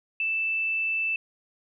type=tone; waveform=sine; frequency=2645 Hz; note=E7; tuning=5 cents sharp; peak=-24 dBFS; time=0.2-1.16 s; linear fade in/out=2 ms; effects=none